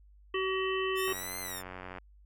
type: harmonic tone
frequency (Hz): 379.2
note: F#4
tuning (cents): +43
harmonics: 1 / 3 / 5 / 7 / 8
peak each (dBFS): -31 / -36 / -38 / -39 / -40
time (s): 0.34-1.13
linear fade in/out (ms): 5
type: linear two-way sweep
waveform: 5% pulse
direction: up then down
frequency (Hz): 1754 to 2093 to 1754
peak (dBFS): -28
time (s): 0.95-1.63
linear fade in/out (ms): 50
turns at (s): 1.39
type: click train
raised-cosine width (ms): 0.5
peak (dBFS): -27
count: 84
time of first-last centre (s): 1.08-1.984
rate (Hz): 91.8
effects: added 50 Hz sine -55 dBFS peak until 2.25 s